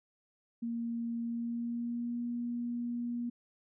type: tone with pitch glide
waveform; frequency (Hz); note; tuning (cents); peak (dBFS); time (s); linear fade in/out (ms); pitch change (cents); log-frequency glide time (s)
sine; 233.1 to 239.1; A#3 to A#3; 0 to +44; -33; 0.62-3.3; 10; +44; 1.22-2.22
effects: none